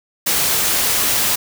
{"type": "noise", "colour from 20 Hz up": "white", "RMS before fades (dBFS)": -17, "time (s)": [0.26, 1.36], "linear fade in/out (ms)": 10, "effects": []}